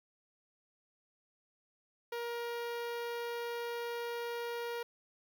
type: tone with notch filter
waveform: sawtooth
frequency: 472.5 Hz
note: A#4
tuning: 23 cents sharp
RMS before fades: -39 dBFS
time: 2.12-4.83 s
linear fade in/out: 5 ms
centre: 7900 Hz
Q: 0.76
effects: 12-bit